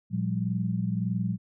sine tone cluster, 115.7 / 177.7 / 199.3 Hz, A#2 / F3 / G3, -13 / +30 / +29 cents, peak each -30 / -29 / -31 dBFS, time 0.1-1.38 s, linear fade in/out 50 ms, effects none

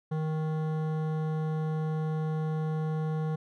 sine tone with hard clipping, 156.5 Hz, D#3, 10 cents sharp, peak -30 dBFS, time 0.11-3.36 s, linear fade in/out 10 ms, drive 14 dB, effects none

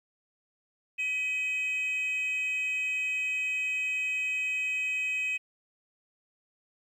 sine tone with frequency modulation, 2531 Hz, D#7, 29 cents sharp, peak -25 dBFS, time 0.98-5.38 s, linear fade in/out 20 ms, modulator 552 Hz, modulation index 0.24, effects tanh soft clip ceiling -27 dBFS + 11-bit

